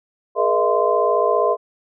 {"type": "tone cluster", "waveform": "sine", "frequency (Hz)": [419.7, 476.8, 617, 672, 1037], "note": ["G#4", "A#4", "D#5", "E5", "C6"], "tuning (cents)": [18, 39, -15, 33, -16], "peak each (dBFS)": -21, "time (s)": [0.35, 1.57], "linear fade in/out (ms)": 50, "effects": []}